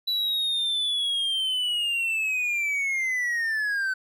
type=linear sweep; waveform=triangle; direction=down; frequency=3962 to 1512 Hz; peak=-22 dBFS; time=0.07-3.94 s; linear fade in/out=10 ms; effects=none